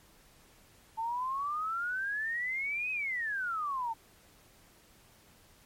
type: exponential two-way sweep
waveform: sine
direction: up then down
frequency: 881 to 2555 to 881 Hz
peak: -31 dBFS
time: 0.97-3.94 s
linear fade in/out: 20 ms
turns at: 2.91 s
effects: pink hiss -61 dBFS RMS until 5.65 s + MP3 64 kbps